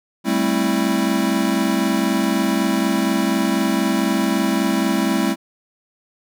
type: chord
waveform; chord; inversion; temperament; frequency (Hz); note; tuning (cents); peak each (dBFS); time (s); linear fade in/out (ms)
square; A minor seventh; third; equal with one note detuned; 196 / 220 / 264.5 / 329.6; G3 / A3 / C4 / E4; 0 / 0 / +19 / 0; -23; 0.24-5.36; 50
effects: none